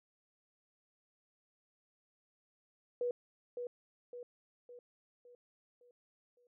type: tone with echo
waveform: sine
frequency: 487 Hz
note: B4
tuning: 24 cents flat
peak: -32 dBFS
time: 3.01-3.11 s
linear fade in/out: 2 ms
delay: 560 ms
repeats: 6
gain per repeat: -6 dB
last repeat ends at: 6.47 s
effects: none